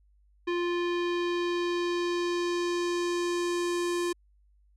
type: tone with low-pass filter sweep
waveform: square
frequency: 349.2 Hz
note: F4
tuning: in tune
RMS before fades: -29 dBFS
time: 0.47-4.13 s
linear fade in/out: 10 ms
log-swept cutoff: 2900 to 9400 Hz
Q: 1.3
effects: added 50 Hz sine -60 dBFS peak until 4.76 s